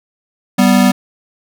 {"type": "tone pair together", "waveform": "square", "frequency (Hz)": [194.3, 247.3], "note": ["G3", "B3"], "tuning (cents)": [-15, 3], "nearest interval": "major third", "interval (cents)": 418, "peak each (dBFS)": -11, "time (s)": [0.58, 0.92], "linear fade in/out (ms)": 10, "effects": []}